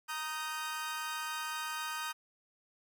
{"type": "chord", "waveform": "sawtooth", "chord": "Eb major", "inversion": "second", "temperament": "equal with one note detuned", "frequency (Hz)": [932.3, 1244.5, 1544.6], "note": ["Bb5", "Eb6", "G6"], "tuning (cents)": [0, 0, -26], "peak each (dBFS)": [-38, -36, -38], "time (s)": [0.08, 2.13], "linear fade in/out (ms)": 20, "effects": []}